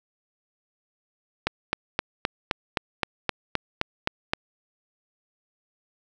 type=click train; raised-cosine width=0.3 ms; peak=-6 dBFS; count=12; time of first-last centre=1.47-4.335 s; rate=3.84 Hz; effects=none